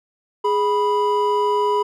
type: tone pair together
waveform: triangle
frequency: 415.3 / 984.6 Hz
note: G#4 / B5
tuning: 0 / -6 cents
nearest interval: octave + minor third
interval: 1494 cents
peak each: -17 dBFS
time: 0.44-1.83 s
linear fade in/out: 10 ms
effects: none